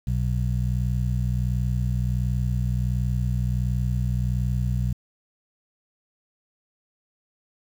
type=harmonic tone; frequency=61.4 Hz; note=B1; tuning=9 cents flat; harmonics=1 / 2 / 3; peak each=-25 / -24 / -31 dBFS; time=0.07-4.93 s; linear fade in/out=5 ms; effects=8-bit